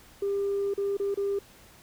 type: tone with dropouts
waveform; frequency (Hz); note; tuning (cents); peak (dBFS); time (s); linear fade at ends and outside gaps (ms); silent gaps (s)
sine; 399.2; G4; +32; -24; 0.22-1.39; 5; 0.739-0.777 / 0.97-0.998 / 1.144-1.173
effects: tanh soft clip ceiling -22 dBFS + pink hiss -54 dBFS RMS until 1.82 s